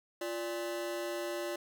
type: ring-modulated tone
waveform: 40% pulse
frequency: 466.2 Hz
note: A#4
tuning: in tune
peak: -31 dBFS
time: 0.21-1.56 s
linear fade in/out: 5 ms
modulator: 118 Hz
effects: none